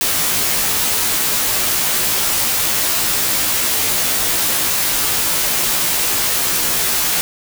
white noise with comb filter, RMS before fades -17 dBFS, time 0.01-7.21 s, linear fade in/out 0 ms, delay 15 ms, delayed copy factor -0.9, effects none

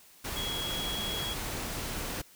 sine tone in noise, 3322 Hz, G#7, in tune, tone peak -34 dBFS, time 0.36-1.34 s, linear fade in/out 10 ms, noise pink, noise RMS -36 dBFS, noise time 0.24-2.22 s, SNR -1 dB, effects white hiss -57 dBFS RMS until 2.35 s

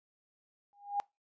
sine tone with exponential growth, 812 Hz, G#5, 39 cents flat, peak -26 dBFS, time 0.73-1 s, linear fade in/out 0 ms, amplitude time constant 57 ms, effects noise-tail reverb RT60 0.2 s tail -23 dB re dry + resampled to 16000 Hz

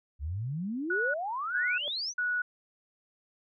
sine exponential sweep, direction up, 66.1 to 6220 Hz, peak -31 dBFS, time 0.19-2.14 s, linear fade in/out 50 ms
sine tone bursts, 1467 Hz, F#6, 15 cents flat, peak -27 dBFS, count 3, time 0.9-2.42 s, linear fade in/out 5 ms, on 240 ms, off 400 ms
sine tone with exponential growth, 584 Hz, D5, 10 cents flat, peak -34 dBFS, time 1.76-1.88 s, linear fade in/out 0 ms, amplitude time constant 26 ms
effects none

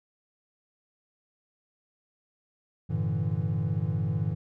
triangle chord, E half-diminished seventh, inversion first, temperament equal with one note detuned, 98 / 113.81 / 146.83 / 164.81 Hz, G2 / Bb2 / D3 / E3, 0 / -41 / 0 / 0 cents, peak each -29 dBFS, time 2.89-4.35 s, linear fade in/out 20 ms, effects tanh soft clip ceiling -14 dBFS

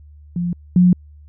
sine tone pair in turn, 174.61 / 179.52 Hz, F3 / F3, 0 / +48 cents, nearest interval unison, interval 48 cents, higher second, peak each -18 / -8 dBFS, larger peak second, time 0.36-0.53 / 0.76-0.93 s, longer neither, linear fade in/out 2 ms, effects added 74 Hz sine -40 dBFS peak until 1.28 s

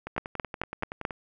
two click trains, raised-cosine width 0.5 ms, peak -20 / -12 dBFS, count 12 / 5, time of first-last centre 0.07-1.108 / 0.18-1.051 s, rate 10.6 / 4.59 Hz, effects none

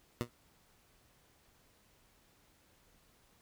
15% pulse tone with exponential decay, 119.7 Hz, A#2, 46 cents sharp, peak -23 dBFS, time 0.21-0.3 s, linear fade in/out 0 ms, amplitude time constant 18 ms, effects pink hiss -68 dBFS RMS until 3.41 s

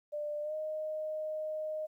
sine tone with pitch glide, 594 to 619.6 Hz, D5 to D#5, +20 to -7 cents, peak -34 dBFS, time 0.12-1.87 s, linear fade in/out 20 ms, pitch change +73 cents, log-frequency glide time 0.42-0.54 s, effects 12-bit

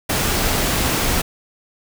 pink noise, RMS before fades -19 dBFS, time 0.09-1.22 s, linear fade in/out 10 ms, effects none

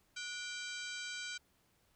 harmonic tone with a mistuned harmonic, 784 Hz, G5, in tune, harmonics 2 / 3 / 4 / 5 / 6 / 7 / 8 / 9 / 10, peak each -45 / -47 / -49 / -50 / -51 / -57 / -52 / -58 / -54 dBFS, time 0.16-1.38 s, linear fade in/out 10 ms, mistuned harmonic 2, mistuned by -120 cents, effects pink hiss -73 dBFS RMS until 1.95 s

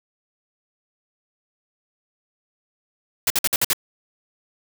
white noise bursts, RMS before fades -19 dBFS, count 6, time 3.27-3.732 s, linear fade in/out 2 ms, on 32 ms, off 54 ms, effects none

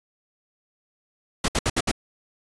pink noise bursts, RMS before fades -22 dBFS, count 5, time 1.44-1.915 s, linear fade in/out 5 ms, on 43 ms, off 65 ms, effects resampled to 22050 Hz

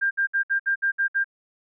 sine tone bursts, 1595 Hz, G6, 30 cents sharp, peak -19 dBFS, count 8, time 0.01-1.244 s, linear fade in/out 20 ms, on 100 ms, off 62 ms, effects none

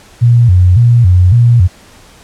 sine tone with vibrato, 103.83 Hz, G#2, in tune, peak -3 dBFS, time 0.21-1.68 s, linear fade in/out 20 ms, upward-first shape square, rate 1.8 Hz, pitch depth 240 cents each way, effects pink hiss -40 dBFS RMS until 2.23 s + low-pass 10000 Hz 12 dB/octave

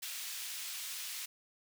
pink high-pass noise, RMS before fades -42 dBFS, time 0.02-1.26 s, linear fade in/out 10 ms, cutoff 2800 Hz, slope 12 dB/octave, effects none

